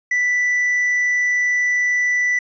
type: tone with tanh clipping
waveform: sine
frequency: 1975.5 Hz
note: B6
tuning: in tune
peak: -16 dBFS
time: 0.11-2.39 s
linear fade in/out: 5 ms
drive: 2 dB
effects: resampled to 16000 Hz